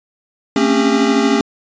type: tone cluster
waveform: square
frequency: 225.1 / 266.4 / 279.3 / 402 Hz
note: A3 / C4 / C#4 / G4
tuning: +40 / +31 / +13 / +44 cents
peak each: -18 dBFS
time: 0.56-1.41 s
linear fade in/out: 2 ms
effects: resampled to 16000 Hz